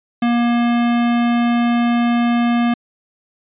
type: tone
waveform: square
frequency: 237.6 Hz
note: A#3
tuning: 33 cents sharp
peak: -14 dBFS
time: 0.22-2.74 s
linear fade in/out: 5 ms
effects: resampled to 8000 Hz